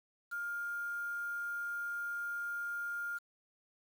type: tone with quantisation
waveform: sine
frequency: 1408 Hz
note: F6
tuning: 14 cents sharp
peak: -36 dBFS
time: 0.31-3.19 s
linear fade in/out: 20 ms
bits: 9
effects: none